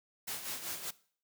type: noise with tremolo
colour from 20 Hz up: white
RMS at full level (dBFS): -38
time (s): 0.27-0.91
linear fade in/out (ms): 10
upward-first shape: sine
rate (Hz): 5.2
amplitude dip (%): 60
effects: noise-tail reverb RT60 0.5 s tail -20 dB re dry + high-pass 100 Hz 12 dB/octave